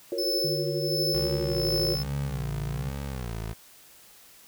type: chord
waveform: sine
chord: Gb major seventh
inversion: third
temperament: equal with one note detuned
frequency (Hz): 349.2 / 361.5 / 466.2 / 554.4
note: F4 / Gb4 / Bb4 / Db5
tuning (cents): 0 / -40 / 0 / 0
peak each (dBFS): -33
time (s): 0.12-1.95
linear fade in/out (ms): 2
type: tone with tremolo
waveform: 45% pulse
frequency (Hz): 5260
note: E8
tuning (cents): -5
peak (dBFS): -26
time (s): 0.18-2.03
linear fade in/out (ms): 5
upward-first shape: sine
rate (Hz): 1.4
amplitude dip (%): 75
type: tone with pitch glide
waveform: sine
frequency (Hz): 146.83 to 141.42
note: D3 to C#3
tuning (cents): 0 to +35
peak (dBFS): -31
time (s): 0.44-2.89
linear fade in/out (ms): 5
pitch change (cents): -65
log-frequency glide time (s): 1.86-2.09
type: tone with vibrato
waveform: 20% pulse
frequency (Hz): 61.74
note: B1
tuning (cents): 0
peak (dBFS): -27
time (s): 1.13-3.54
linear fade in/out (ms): 20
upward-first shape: sine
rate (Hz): 1.2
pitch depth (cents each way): 220
effects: white hiss -53 dBFS RMS until 4.47 s